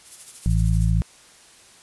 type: noise with tremolo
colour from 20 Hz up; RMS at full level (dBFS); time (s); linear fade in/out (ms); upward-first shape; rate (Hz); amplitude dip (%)
violet; -34; 0.04-0.92; 50; sine; 13; 65
type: harmonic tone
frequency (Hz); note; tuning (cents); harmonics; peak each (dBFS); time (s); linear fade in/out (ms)
55; A1; 0; 1 / 2 / 3; -19 / -21 / -23; 0.46-1.02; 0
effects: white hiss -50 dBFS RMS until 1.82 s + resampled to 24000 Hz